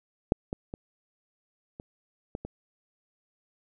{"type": "clicks", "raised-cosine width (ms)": 2, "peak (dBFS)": [-7, -18, -23, -27, -20, -23], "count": 6, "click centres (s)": [0.321, 0.529, 0.739, 1.799, 2.351, 2.45], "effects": []}